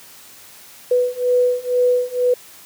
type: beating tone pair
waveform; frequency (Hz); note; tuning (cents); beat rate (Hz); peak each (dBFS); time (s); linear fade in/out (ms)
sine; 493.9 / 496; B4 / B4; 0 / +7; 2.1; -18 / -17; 0.91-2.34; 5
effects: white hiss -43 dBFS RMS until 2.65 s + high-pass 80 Hz 12 dB/octave